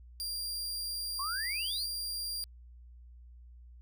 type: tone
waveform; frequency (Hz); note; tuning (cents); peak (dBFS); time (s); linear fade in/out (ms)
sawtooth; 4769; D8; +26; -32; 0.2-2.44; 0
type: exponential sweep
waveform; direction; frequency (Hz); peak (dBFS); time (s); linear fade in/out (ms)
sine; up; 1046.5 to 4808; -35; 1.19-1.86; 5
effects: added 60 Hz sine -50 dBFS peak until 3.81 s